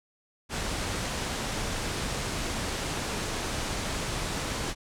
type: low-pass noise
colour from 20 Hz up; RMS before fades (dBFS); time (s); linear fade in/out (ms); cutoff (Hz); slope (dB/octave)
pink; -32; 0.49-4.75; 50; 9200; 24
effects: none